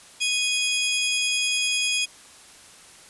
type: tone pair together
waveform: sawtooth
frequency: 2489 / 3322 Hz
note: D#7 / G#7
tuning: 0 / 0 cents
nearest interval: perfect fourth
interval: 500 cents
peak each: -21 / -21 dBFS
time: 0.2-2.06 s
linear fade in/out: 20 ms
effects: white hiss -48 dBFS RMS until 3.09 s + resampled to 24000 Hz